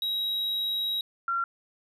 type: tone pair in turn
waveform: triangle / sine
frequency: 3835 / 1372 Hz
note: A#7 / F6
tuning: +48 / -31 cents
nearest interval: octave + tritone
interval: 1779 cents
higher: first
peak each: -25 / -25 dBFS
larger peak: neither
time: 0.02-1.01 / 1.28-1.44 s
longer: first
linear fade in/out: 2 ms
effects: resampled to 32000 Hz